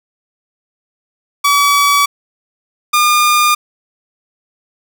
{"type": "tone pair in turn", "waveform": "sawtooth", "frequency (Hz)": [1142, 1209.9], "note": ["D6", "D#6"], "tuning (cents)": [-49, -49], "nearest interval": "minor second", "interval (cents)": 100, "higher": "second", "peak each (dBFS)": -5, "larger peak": "neither", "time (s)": [[1.44, 2.06], [2.93, 3.55]], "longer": "neither", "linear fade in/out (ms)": 10, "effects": []}